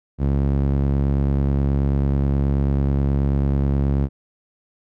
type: tone with band-pass filter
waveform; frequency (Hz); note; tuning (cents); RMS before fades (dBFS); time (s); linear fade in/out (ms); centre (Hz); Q
sawtooth; 69.3; C#2; 0; -19; 0.18-4.09; 50; 150; 0.7
effects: none